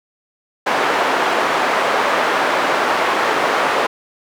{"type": "band-pass noise", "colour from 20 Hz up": "white", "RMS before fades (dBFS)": -17, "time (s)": [0.66, 3.87], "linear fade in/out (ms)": 10, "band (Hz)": [400, 1300], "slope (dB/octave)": 12, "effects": []}